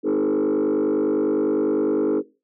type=tone with frequency modulation; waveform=sine; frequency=365.7 Hz; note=F#4; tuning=20 cents flat; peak=-15 dBFS; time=0.03-2.23 s; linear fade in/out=50 ms; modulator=49.9 Hz; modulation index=2; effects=noise-tail reverb RT60 0.3 s tail -21 dB re dry + tanh soft clip ceiling -17 dBFS